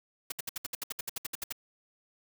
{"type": "noise bursts", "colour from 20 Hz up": "white", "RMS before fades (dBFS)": -35, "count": 15, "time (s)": [0.3, 1.525], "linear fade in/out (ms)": 5, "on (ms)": 21, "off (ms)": 65, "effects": []}